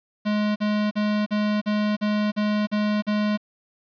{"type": "tone bursts", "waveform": "square", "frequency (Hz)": 210, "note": "G#3", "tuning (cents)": 19, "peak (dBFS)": -21, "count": 9, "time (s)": [0.25, 3.376], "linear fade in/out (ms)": 20, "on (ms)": 310, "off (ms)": 42, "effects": ["resampled to 11025 Hz", "8-bit"]}